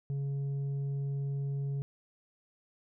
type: tone with tanh clipping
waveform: sine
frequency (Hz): 139.3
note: C#3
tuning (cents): +9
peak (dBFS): -32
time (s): 0.1-1.82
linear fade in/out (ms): 0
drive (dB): 4
effects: none